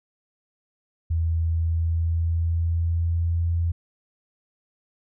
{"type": "tone with pitch glide", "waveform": "sine", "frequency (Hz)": [82.2, 84.56], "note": ["E2", "E2"], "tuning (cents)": [-4, 45], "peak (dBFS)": -20, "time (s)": [1.1, 3.72], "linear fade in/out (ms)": 10, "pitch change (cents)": 49, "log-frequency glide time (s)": [1.46, 3.51], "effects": []}